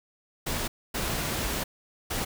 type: noise bursts at uneven times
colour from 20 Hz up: pink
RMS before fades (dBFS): -30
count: 3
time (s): 0.46-0.68 / 0.94-1.64 / 2.1-2.25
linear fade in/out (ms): 10
effects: none